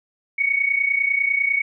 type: tone pair together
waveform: sine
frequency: 2207 / 2237 Hz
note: C#7 / C#7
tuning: -8 / +15 cents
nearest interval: unison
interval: 23 cents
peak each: -22 / -19 dBFS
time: 0.38-1.62 s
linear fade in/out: 10 ms
effects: none